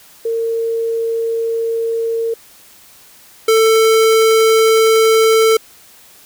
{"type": "tone pair in turn", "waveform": ["sine", "square"], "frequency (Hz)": [456.8, 444.6], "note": ["A#4", "A4"], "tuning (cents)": [-35, 18], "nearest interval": "unison", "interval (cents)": 47, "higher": "first", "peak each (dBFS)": [-15, -9], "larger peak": "second", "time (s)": [[0.25, 2.34], [3.48, 5.57]], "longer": "neither", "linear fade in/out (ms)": 5, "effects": ["white hiss -44 dBFS RMS until 6.25 s"]}